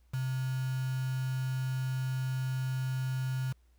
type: tone with quantisation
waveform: sine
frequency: 130 Hz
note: C3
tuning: 11 cents flat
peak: -30 dBFS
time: 0.13-3.53 s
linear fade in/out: 10 ms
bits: 7
effects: added 60 Hz sine -61 dBFS peak until 3.78 s + pink hiss -75 dBFS RMS until 3.78 s